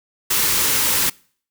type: band-stop noise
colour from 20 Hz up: white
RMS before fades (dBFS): -18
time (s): 0.3-1.1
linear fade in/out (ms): 10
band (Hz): 580 to 810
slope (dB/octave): 96
effects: noise-tail reverb RT60 0.5 s tail -25 dB re dry